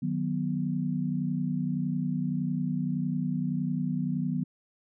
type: chord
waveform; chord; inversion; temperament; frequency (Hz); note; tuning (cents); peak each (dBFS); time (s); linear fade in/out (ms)
sine; B major; first; just; 154.34 / 185.21 / 246.9; D#3 / F#3 / B3; -14 / +2 / 0; -31; 0.02-4.44; 10
effects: none